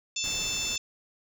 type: harmonic tone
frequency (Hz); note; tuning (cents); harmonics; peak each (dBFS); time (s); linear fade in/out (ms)
884; A5; +8; 3 / 4 / 5 / 6 / 7 / 8; -35 / -34 / -42 / -36 / -38 / -34; 0.16-0.78; 5
type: noise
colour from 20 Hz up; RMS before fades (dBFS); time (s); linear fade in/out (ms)
pink; -41; 0.24-0.76; 0
effects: none